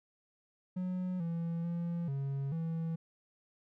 triangle tone with pitch steps, 182.8 / 167.6 / 170.7 / 137.8 / 163.9 Hz, F#3 / E3 / F3 / C#3 / E3, -21 / +29 / -39 / -10 / -10 cents, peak -31 dBFS, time 0.76-2.96 s, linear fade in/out 10 ms, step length 440 ms, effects none

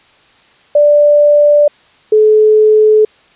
sine tone pair in turn, 588 / 429.9 Hz, D5 / A4, +2 / -40 cents, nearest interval perfect fourth, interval 542 cents, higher first, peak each -4 dBFS, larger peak neither, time 0.75-1.68 / 2.12-3.05 s, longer neither, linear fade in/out 5 ms, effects white hiss -47 dBFS RMS until 3.35 s + resampled to 8000 Hz

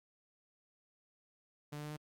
sawtooth tone with pitch steps, 147.5 / 148.78 / 150.08 / 151.38 Hz, D3 / D3 / D3 / D#3, +8 / +23 / +38 / -47 cents, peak -38 dBFS, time 1.72-1.968 s, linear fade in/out 10 ms, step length 62 ms, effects Opus 48 kbps

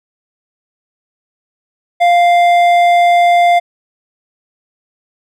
triangle tone with hard clipping, 698 Hz, F5, 1 cent flat, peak -8 dBFS, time 2-3.6 s, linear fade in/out 20 ms, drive 12 dB, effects none

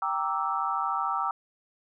sine chord, E half-diminished seventh, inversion first, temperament equal with one note detuned, 784 / 932.3 / 1165.2 / 1318.5 Hz, G5 / Bb5 / D6 / E6, 0 / 0 / -14 / 0 cents, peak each -32 / -33 / -31 / -30 dBFS, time 0.02-1.31 s, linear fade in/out 2 ms, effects none

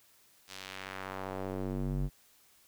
square tone with band-pass filter sweep, 47.64 Hz, G1, 49 cents flat, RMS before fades -37 dBFS, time 0.47-2.1 s, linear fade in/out 50 ms, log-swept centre 5100 to 120 Hz, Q 1, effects white hiss -64 dBFS RMS until 2.67 s

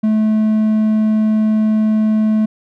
triangle tone, 216.4 Hz, A3, 29 cents flat, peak -9 dBFS, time 0.03-2.46 s, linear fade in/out 10 ms, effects none

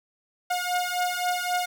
sawtooth beating tone pair, 716 / 719.8 Hz, F5 / F#5, +43 / -48 cents, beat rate 3.8 Hz, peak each -24 dBFS, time 0.5-1.66 s, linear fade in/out 10 ms, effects none

